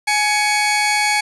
sawtooth tone pair together, 838.8 / 2235 Hz, G#5 / C#7, +17 / +14 cents, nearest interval octave + perfect fourth, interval 1697 cents, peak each -14 dBFS, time 0.07-1.21 s, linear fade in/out 10 ms, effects resampled to 24000 Hz + 7-bit

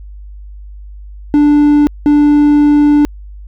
triangle tone bursts at uneven times, 293.7 Hz, D4, in tune, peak -3 dBFS, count 2, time 1.34-1.87 / 2.06-3.05 s, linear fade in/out 0 ms, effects added 50 Hz sine -28 dBFS peak until 3.47 s

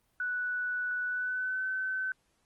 sine tone with pitch glide, 1480 to 1525.1 Hz, F#6 to G6, 0 to -48 cents, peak -30 dBFS, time 0.2-2.12 s, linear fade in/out 2 ms, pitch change +52 cents, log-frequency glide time 1.06-1.66 s, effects pink hiss -73 dBFS RMS until 2.45 s + Opus 24 kbps

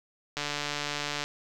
click train, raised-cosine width 0.2 ms, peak -14 dBFS, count 128, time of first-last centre 0.37-1.24 s, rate 146 Hz, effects none

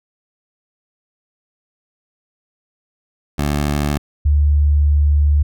15% pulse / sine tone pair in turn, 73 / 73.27 Hz, D2 / D2, -10 / -3 cents, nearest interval unison, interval 7 cents, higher second, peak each -10 dBFS, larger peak neither, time 3.38-3.98 / 4.25-5.43 s, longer second, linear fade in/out 10 ms, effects none

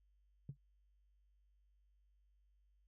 sine tone with exponential decay, 138.4 Hz, C#3, 2 cents flat, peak -37 dBFS, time 0.49-0.57 s, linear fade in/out 2 ms, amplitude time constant 16 ms, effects tanh soft clip ceiling -39 dBFS + added 50 Hz sine -70 dBFS peak until 2.87 s

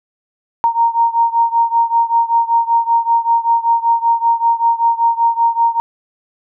sine beating tone pair, 926 / 931.2 Hz, A#5 / A#5, -12 / -2 cents, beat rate 5.2 Hz, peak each -13 / -15 dBFS, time 0.64-5.8 s, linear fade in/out 0 ms, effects none

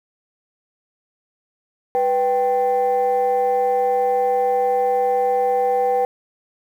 sine tone pair together, 493.9 / 781.1 Hz, B4 / G5, 0 / -6 cents, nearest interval minor sixth, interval 794 cents, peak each -17 dBFS, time 1.95-6.05 s, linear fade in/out 0 ms, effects tanh soft clip ceiling -11 dBFS + 8-bit

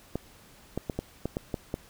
clicks, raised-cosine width 2 ms, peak -16 dBFS, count 8, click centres 0.156 / 0.776 / 0.898 / 0.99 / 1.256 / 1.369 / 1.542 / 1.741 s, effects pink hiss -55 dBFS RMS until 1.89 s

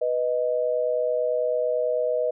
sine tone pair together, 493.3 / 622.3 Hz, B4 / D#5, -2 / 0 cents, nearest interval major third, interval 402 cents, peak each -24 dBFS, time 0.01-2.31 s, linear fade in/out 10 ms, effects none

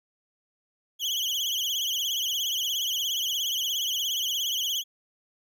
35% pulse tone with vibrato, 3142 Hz, G7, 3 cents sharp, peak -24 dBFS, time 0.99-4.84 s, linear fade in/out 50 ms, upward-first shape triangle, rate 17 Hz, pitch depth 150 cents each way, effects none

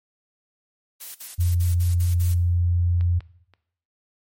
blue noise bursts, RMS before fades -36 dBFS, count 7, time 1-2.344 s, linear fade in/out 10 ms, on 150 ms, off 49 ms
sine tone, 87.31 Hz, F2, in tune, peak -17 dBFS, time 1.38-3.2 s, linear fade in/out 20 ms
clicks, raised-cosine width 0.3 ms, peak -27 / -28 / -35 dBFS, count 3, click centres 3.01 / 3.206 / 3.537 s
effects noise-tail reverb RT60 0.7 s tail -17 dB re dry + MP3 64 kbps

